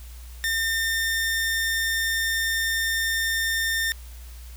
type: tone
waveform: sawtooth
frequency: 1810 Hz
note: A6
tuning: 48 cents sharp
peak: -19 dBFS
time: 0.44-3.92 s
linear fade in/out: 0 ms
effects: added 60 Hz sine -38 dBFS peak until 4.56 s + white hiss -50 dBFS RMS until 4.56 s